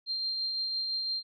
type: tone with tremolo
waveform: sine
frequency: 4177 Hz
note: C8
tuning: 4 cents flat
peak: -28 dBFS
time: 0.06-1.23 s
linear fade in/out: 50 ms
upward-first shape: triangle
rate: 5.9 Hz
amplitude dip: 30%
effects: MP3 64 kbps